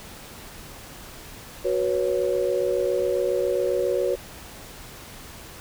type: chord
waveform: sine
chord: F# suspended fourth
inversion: none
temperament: equal with one note detuned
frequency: 370 / 487.1 / 554.4 Hz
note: F#4 / B4 / C#5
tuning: 0 / -24 / 0 cents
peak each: -25 dBFS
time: 1.64-4.16 s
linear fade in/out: 20 ms
effects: pink hiss -42 dBFS RMS until 5.6 s